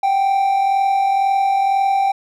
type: tone pair together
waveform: triangle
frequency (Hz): 742 / 784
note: F#5 / G5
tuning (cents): +5 / 0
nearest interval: minor second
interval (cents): 95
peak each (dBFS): -22 / -12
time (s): 0.03-2.12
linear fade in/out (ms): 5
effects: none